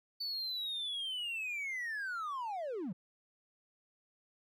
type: linear sweep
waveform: triangle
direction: down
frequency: 4536 to 155.4 Hz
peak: -34 dBFS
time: 0.2-2.93 s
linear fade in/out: 10 ms
effects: tanh soft clip ceiling -30 dBFS